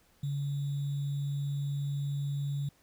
sine tone with sample-and-hold, 141.6 Hz, C#3, 37 cents sharp, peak -30 dBFS, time 0.23-2.69 s, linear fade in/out 5 ms, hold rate 3675 Hz, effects pink hiss -66 dBFS RMS until 2.82 s

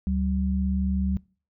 sine tone pair together, 72.31 / 191 Hz, D2 / G3, -26 / -45 cents, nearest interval octave + perfect fourth, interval 1681 cents, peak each -25 dBFS, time 0.07-1.17 s, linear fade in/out 0 ms, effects noise-tail reverb RT60 0.4 s tail -24 dB re dry

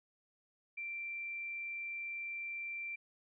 sine tone, 2354 Hz, D7, 3 cents sharp, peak -39 dBFS, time 0.77-2.96 s, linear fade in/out 10 ms, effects none

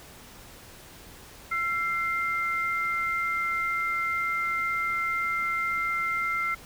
sine tone pair together, 1351 / 2095 Hz, E6 / C7, +42 / +2 cents, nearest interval minor sixth, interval 760 cents, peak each -28 dBFS, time 1.51-6.55 s, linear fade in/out 10 ms, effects pink hiss -48 dBFS RMS until 6.65 s

